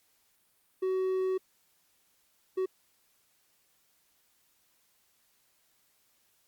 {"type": "tone bursts at uneven times", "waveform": "triangle", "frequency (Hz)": 375.5, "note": "F#4", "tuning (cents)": 26, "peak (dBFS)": -25, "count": 2, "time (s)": [[0.82, 1.38], [2.57, 2.66]], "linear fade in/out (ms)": 10, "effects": ["white hiss -70 dBFS RMS until 6.47 s", "Opus 48 kbps"]}